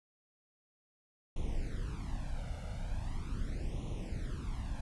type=noise with flanger; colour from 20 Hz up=brown; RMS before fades=-37 dBFS; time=1.36-4.81 s; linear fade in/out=5 ms; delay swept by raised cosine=0.31 to 1.41 ms; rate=0.4 Hz; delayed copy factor=+0.9; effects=resampled to 24000 Hz